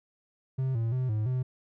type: tone with pitch steps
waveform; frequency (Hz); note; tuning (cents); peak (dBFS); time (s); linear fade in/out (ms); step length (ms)
triangle; 131.6 / 114.1 / 128.2 / 107.5 / 127.8; C3 / A#2 / C3 / A2 / C3; +10 / -37 / -35 / -40 / -40; -24; 0.58-1.43; 10; 170
effects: none